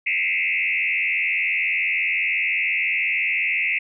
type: tone with frequency modulation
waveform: sine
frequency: 2357 Hz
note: D7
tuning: 6 cents sharp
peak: -19 dBFS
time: 0.06-3.79 s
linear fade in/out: 10 ms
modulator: 85.8 Hz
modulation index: 3.8
effects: none